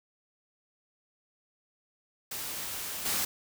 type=noise with level steps; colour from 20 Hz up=white; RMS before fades=-37 / -30 dBFS; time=2.31-3.25 s; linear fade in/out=5 ms; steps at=3.05 s; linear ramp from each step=10 ms; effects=none